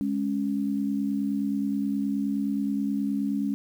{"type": "tone pair together", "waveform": "sine", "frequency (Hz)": [207.7, 277.2], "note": ["G#3", "C#4"], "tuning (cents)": [0, 0], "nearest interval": "perfect fourth", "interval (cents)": 500, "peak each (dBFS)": -27, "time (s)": [0.01, 3.54], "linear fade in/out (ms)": 0, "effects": ["9-bit"]}